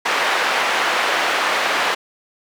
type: band-pass noise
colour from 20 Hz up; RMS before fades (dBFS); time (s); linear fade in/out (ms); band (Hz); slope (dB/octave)
white; -19; 0.05-1.95; 10; 530 to 2000; 12
effects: none